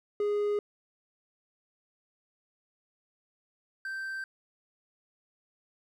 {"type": "tone pair in turn", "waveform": "triangle", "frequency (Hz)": [413.4, 1560.8], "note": ["G#4", "G6"], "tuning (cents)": [-8, -8], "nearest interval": "octave + major seventh", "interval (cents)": 2300, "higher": "second", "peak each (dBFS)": [-24, -32], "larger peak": "first", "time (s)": [[0.2, 0.59], [3.85, 4.24]], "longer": "neither", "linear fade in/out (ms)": 2, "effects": []}